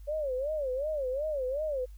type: tone with vibrato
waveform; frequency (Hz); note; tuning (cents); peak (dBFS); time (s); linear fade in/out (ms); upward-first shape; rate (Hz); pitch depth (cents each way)
sine; 562; C#5; +24; -29; 0.07-1.86; 20; sine; 2.7; 190
effects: added 50 Hz sine -44 dBFS peak until 1.97 s + white hiss -68 dBFS RMS until 1.97 s